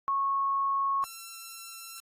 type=tone pair in turn; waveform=sine / 5% pulse; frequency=1099 / 1348.7 Hz; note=C#6 / E6; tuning=-15 / +39 cents; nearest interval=major third; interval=354 cents; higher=second; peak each=-25 / -30 dBFS; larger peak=first; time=0.08-1.04 / 1.04-2 s; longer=neither; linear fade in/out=0 ms; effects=AAC 48 kbps